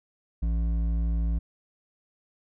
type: tone with hard clipping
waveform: sine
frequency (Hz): 56.4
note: A1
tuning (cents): +44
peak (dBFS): -25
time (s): 0.42-1.39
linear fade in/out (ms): 10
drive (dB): 8
effects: none